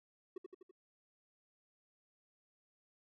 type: tone with echo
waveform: triangle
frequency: 372.3 Hz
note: F#4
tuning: 11 cents sharp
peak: -39 dBFS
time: 0.36-0.38 s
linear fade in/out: 5 ms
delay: 83 ms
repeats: 4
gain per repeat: -4 dB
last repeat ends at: 0.712 s
effects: none